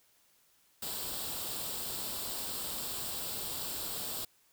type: noise with comb filter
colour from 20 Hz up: white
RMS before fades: -38 dBFS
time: 0.82-4.25 s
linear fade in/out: 5 ms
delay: 0.24 ms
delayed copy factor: +0.6
effects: white hiss -68 dBFS RMS until 4.52 s